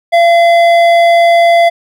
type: tone with hard clipping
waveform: sine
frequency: 682 Hz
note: F5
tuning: 41 cents flat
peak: -6 dBFS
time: 0.12-1.7 s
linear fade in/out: 20 ms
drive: 10 dB
effects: none